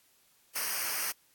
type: noise with comb filter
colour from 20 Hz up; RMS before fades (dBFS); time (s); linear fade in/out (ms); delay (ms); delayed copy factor
white; -33; 0.55-1.12; 10; 0.27; -0.8
effects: white hiss -66 dBFS RMS until 1.34 s + AAC 64 kbps